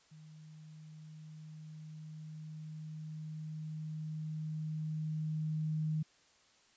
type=tone with level ramp; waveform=sine; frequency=155.56 Hz; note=D#3; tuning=in tune; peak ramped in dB=-52 to -31 dBFS; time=0.11-6.03 s; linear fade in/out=10 ms; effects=white hiss -67 dBFS RMS until 6.76 s + resampled to 16000 Hz